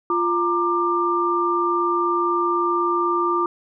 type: tone cluster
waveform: sine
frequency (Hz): 347.8 / 931 / 1188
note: F4 / A#5 / D6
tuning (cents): -7 / -2 / +20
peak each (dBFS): -22 / -27 / -20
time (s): 0.1-3.46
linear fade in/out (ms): 2
effects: none